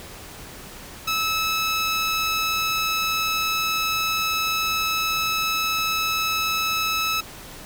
15% pulse tone, 1301 Hz, E6, 23 cents flat, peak -15 dBFS, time 1.07-7.21 s, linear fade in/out 10 ms, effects pink hiss -40 dBFS RMS until 7.65 s

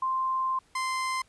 sine / 30% pulse tone pair in turn, 1046.5 / 1040.5 Hz, C6 / C6, 0 / -10 cents, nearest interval unison, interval 10 cents, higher first, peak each -25 dBFS, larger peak neither, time 0.02-0.59 / 0.75-1.22 s, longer first, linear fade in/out 5 ms, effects pink hiss -63 dBFS RMS until 1.28 s + resampled to 24000 Hz

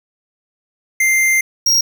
square tone pair in turn, 2093 / 5612 Hz, C7 / F8, 0 / +8 cents, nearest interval octave + perfect fourth, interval 1708 cents, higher second, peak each -12 / -11 dBFS, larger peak second, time 1-1.41 / 1.66-1.81 s, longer first, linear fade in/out 5 ms, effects none

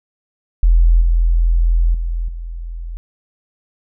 sine tone with level steps, 42 Hz, E1, 33 cents sharp, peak -7 / -10 / -17 / -24 dBFS, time 0.63-2.97 s, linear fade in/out 0 ms, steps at 1.01 / 1.94 / 2.28 s, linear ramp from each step 5 ms, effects none

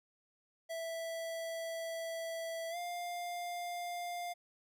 square tone with pitch glide, 659 to 702.2 Hz, E5 to F5, -1 to +9 cents, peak -39 dBFS, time 0.69-4.34 s, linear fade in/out 20 ms, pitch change +110 cents, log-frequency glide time 2.7-2.77 s, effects none

